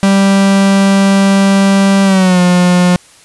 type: tone with pitch glide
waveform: 45% pulse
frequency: 196 to 178.7 Hz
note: G3 to F3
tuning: 0 to +40 cents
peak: -6 dBFS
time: 0.03-2.96 s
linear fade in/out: 0 ms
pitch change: -160 cents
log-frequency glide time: 2.04-2.4 s
effects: white hiss -42 dBFS RMS until 3.24 s + resampled to 24000 Hz